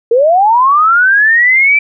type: linear sweep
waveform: sine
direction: up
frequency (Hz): 446.5 to 2346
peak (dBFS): -5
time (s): 0.11-1.79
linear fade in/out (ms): 5
effects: none